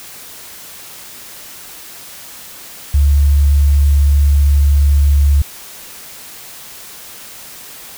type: tone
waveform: sine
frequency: 71.4 Hz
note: D2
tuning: 48 cents flat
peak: -7 dBFS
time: 2.94-5.42 s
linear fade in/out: 5 ms
effects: white hiss -34 dBFS RMS until 7.97 s

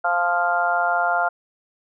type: harmonic tone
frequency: 174.61 Hz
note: F3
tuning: in tune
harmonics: 3 / 4 / 5 / 6 / 7 / 8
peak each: -32 / -21 / -26 / -30 / -32 / -22 dBFS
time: 0.04-1.29 s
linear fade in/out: 10 ms
effects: none

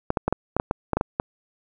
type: clicks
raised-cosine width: 1 ms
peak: -7 dBFS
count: 11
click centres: 0.104 / 0.172 / 0.28 / 0.326 / 0.566 / 0.599 / 0.711 / 0.933 / 0.97 / 1.011 / 1.199 s
effects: none

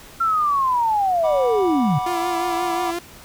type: linear sweep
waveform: sine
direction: down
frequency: 1367 to 127.7 Hz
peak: -16 dBFS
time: 0.2-1.99 s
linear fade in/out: 10 ms
type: chord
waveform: triangle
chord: B minor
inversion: second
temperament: equal with one note detuned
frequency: 740 / 979.8 / 1174.7 Hz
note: F#5 / B5 / D6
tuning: 0 / -14 / 0 cents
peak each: -22 / -26 / -28 dBFS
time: 1.23-2.92 s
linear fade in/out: 20 ms
type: tone with vibrato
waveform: sawtooth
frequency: 344.2 Hz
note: F4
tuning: 25 cents flat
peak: -20 dBFS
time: 2.06-2.99 s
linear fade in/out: 5 ms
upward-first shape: triangle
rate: 5.6 Hz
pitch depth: 48 cents each way
effects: pink hiss -43 dBFS RMS until 3.24 s

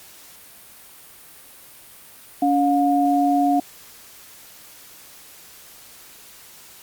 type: tone pair together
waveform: sine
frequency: 283.4 / 714.6 Hz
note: C#4 / F5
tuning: +38 / +40 cents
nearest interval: octave + major third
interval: 1602 cents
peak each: -18 dBFS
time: 2.42-3.6 s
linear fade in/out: 5 ms
effects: white hiss -45 dBFS RMS until 6.82 s + Opus 48 kbps

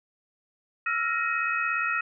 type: tone cluster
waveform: sine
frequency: 1329 / 1406 / 1870 / 2543 Hz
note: E6 / F6 / A#6 / D#7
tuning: +14 / +11 / +5 / +37 cents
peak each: -30 dBFS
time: 0.86-2.01 s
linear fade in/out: 5 ms
effects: none

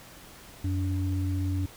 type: tone pair together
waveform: sine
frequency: 90.6 / 287.6 Hz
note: F#2 / D4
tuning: -36 / -36 cents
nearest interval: octave + minor sixth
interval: 2000 cents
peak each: -26 / -33 dBFS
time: 0.64-1.66 s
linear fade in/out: 5 ms
effects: pink hiss -49 dBFS RMS until 1.76 s

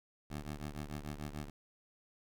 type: ring-modulated tone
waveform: 15% pulse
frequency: 73.6 Hz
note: D2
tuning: 4 cents sharp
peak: -32 dBFS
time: 0.3-1.5 s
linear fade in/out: 5 ms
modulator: 40.2 Hz
effects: none

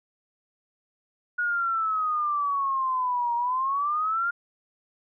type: exponential two-way sweep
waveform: sine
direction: down then up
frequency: 1454 to 940 to 1418 Hz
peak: -23 dBFS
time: 1.38-4.31 s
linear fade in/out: 10 ms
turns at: 3.35 s
effects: none

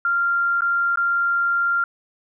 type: tone with dropouts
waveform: sine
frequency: 1389 Hz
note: F6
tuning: 10 cents flat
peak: -17 dBFS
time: 0.05-1.84 s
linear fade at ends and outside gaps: 2 ms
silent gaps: 0.608-0.619 / 0.958-0.973 s
effects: none

